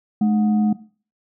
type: tone with frequency modulation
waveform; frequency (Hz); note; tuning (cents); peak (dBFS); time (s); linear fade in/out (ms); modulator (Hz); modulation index
sine; 212.4; G#3; +39; -14; 0.21-0.73; 5; 518; 0.31
effects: noise-tail reverb RT60 0.4 s tail -17 dB re dry